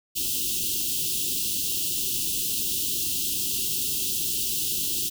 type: band-stop noise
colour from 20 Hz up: white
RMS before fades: -27 dBFS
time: 0.15-5.1 s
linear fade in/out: 20 ms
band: 410 to 2700 Hz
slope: 96 dB/octave
effects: none